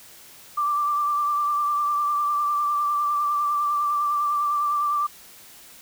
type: tone with vibrato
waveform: sine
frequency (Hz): 1174.7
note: D6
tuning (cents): 0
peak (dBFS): -20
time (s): 0.57-5.07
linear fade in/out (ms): 10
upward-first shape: triangle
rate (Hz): 9.9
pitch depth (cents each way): 32
effects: white hiss -47 dBFS RMS until 5.81 s